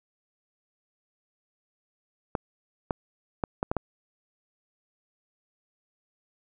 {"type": "clicks", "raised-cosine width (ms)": 1, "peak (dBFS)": -12, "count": 6, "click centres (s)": [2.352, 2.908, 3.438, 3.629, 3.715, 3.767], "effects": []}